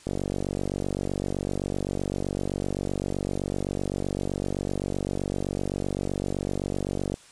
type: click train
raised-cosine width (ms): 2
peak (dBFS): -15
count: 339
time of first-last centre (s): 0.07-7.141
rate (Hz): 47.8
effects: white hiss -52 dBFS RMS until 7.31 s + resampled to 22050 Hz